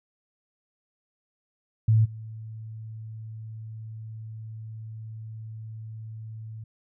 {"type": "tone with level steps", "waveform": "sine", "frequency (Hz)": 110.4, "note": "A2", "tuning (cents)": 6, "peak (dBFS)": [-16, -36], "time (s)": [1.88, 6.64], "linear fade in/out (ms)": 5, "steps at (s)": 2.04, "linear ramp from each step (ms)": 20, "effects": []}